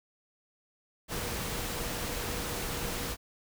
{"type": "tone in noise", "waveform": "sine", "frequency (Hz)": 480.1, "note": "B4", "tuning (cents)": -49, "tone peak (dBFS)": -45, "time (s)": [1.08, 3.17], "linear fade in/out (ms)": 50, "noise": "pink", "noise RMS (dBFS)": -35, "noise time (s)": [1.08, 3.17], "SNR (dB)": -13, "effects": []}